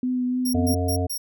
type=tone with vibrato; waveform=sine; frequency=250.9 Hz; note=B3; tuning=28 cents sharp; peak=-21 dBFS; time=0.03-0.74 s; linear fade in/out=2 ms; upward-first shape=triangle; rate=3.4 Hz; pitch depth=18 cents each way
type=tone bursts; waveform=10% pulse; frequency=5588 Hz; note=F8; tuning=in tune; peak=-21 dBFS; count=4; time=0.45-1.18 s; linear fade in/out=10 ms; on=85 ms; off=130 ms
type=harmonic tone; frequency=89.7 Hz; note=F2; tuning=47 cents sharp; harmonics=1 / 3 / 5 / 7 / 8; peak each=-23 / -28 / -30 / -31 / -32 dBFS; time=0.54-1.07 s; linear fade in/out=10 ms
effects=none